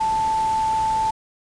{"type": "tone in noise", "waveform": "sine", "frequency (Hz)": 880, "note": "A5", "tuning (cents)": 0, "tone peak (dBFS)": -18, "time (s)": [0, 1.11], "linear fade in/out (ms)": 10, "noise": "pink", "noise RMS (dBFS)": -35, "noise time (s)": [0, 1.11], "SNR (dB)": 14, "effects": ["resampled to 22050 Hz"]}